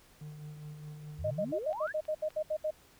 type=tone with tremolo; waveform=triangle; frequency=150.7 Hz; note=D3; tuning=45 cents sharp; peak=-39 dBFS; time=0.21-1.52 s; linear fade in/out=5 ms; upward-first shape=sine; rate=4.8 Hz; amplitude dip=40%
type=exponential sweep; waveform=sine; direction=up; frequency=69.3 to 1835 Hz; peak=-36 dBFS; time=1.18-1.93 s; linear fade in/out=20 ms
type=tone bursts; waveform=sine; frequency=618 Hz; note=D#5; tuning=12 cents flat; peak=-29 dBFS; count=11; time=1.24-2.709 s; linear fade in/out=10 ms; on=69 ms; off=71 ms
type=clicks; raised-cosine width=0.3 ms; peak=-37 dBFS; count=4; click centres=1.73 / 1.876 / 2.053 / 2.305 s
effects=pink hiss -61 dBFS RMS until 2.99 s